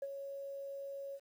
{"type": "tone with ADSR envelope", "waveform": "sine", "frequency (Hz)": 554, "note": "C#5", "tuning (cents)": -1, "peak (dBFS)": -34, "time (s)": [0.02, 1.2], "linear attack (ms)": 5, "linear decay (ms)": 41, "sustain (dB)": -7, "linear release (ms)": 55, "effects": ["tanh soft clip ceiling -33 dBFS", "11-bit"]}